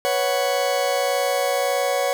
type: chord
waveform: 40% pulse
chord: B suspended second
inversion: none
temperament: just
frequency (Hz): 493.9 / 555.6 / 740.8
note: B4 / C#5 / F#5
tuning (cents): 0 / +4 / +2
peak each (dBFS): -25 / -21 / -24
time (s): 0.05-2.13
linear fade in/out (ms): 0
effects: none